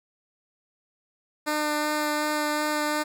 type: tone with vibrato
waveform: 10% pulse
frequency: 300.8 Hz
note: D4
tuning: 42 cents sharp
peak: -16 dBFS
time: 1.46-3.04 s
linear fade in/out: 20 ms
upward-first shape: sine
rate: 2.7 Hz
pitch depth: 10 cents each way
effects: none